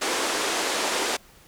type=band-pass noise; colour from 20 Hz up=pink; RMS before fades=-26 dBFS; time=0.01-1.17 s; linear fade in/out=10 ms; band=310 to 9300 Hz; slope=24 dB/octave; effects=pink hiss -53 dBFS RMS until 1.47 s